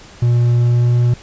triangle tone with pitch glide, 120 to 121.04 Hz, B2 to B2, -49 to -34 cents, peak -8 dBFS, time 0.22-1.14 s, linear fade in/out 5 ms, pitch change +15 cents, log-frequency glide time 0.58-0.98 s, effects pink hiss -40 dBFS RMS until 1.22 s + resampled to 16000 Hz

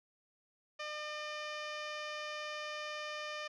15% pulse tone with low-pass filter, 603 Hz, D5, 46 cents sharp, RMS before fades -42 dBFS, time 0.79-3.48 s, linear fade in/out 10 ms, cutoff 4200 Hz, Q 3.7, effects none

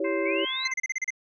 sine chord, C# diminished, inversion first, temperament equal with one note detuned, 329.6 / 392 / 557.3 Hz, E4 / G4 / C#5, 0 / 0 / +9 cents, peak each -29 dBFS, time 0-0.45 s, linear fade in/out 5 ms
harmonic tone, 523.3 Hz, C5, in tune, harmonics 2 / 3 / 4 / 5, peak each -37 / -42 / -33 / -43 dBFS, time 0.04-0.73 s, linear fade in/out 10 ms
sine linear sweep, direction up, 2149 to 4186 Hz, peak -29 dBFS, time 0.25-0.68 s, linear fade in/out 10 ms
square tone bursts, 2072 Hz, C7, 17 cents flat, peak -26 dBFS, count 8, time 0.65-1.105 s, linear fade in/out 5 ms, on 28 ms, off 33 ms
effects resampled to 16000 Hz

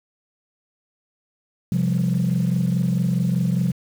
sine chord, C suspended fourth, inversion none, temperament equal with one note detuned, 130.81 / 174.61 / 199.42 Hz, C3 / F3 / G3, 0 / 0 / +30 cents, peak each -21 / -19 / -24 dBFS, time 1.72-3.72 s, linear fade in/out 2 ms, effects tanh soft clip ceiling -13 dBFS + 7-bit

